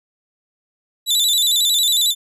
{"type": "tone with vibrato", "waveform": "sawtooth", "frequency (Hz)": 3729, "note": "A#7", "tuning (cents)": 0, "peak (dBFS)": -11, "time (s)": [1.06, 2.15], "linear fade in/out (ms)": 50, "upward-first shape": "square", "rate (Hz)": 11, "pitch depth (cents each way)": 87, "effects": ["resampled to 32000 Hz"]}